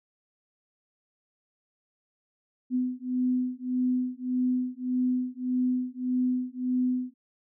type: beating tone pair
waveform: sine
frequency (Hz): 251.2 / 252.9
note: B3 / B3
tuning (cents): +30 / +41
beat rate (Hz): 1.7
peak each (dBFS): -28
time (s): 2.7-7.14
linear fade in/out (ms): 50
effects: none